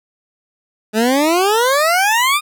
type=exponential sweep; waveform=20% pulse; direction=up; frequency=209.5 to 1244.5 Hz; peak=-7 dBFS; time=0.93-2.41 s; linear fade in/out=50 ms; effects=none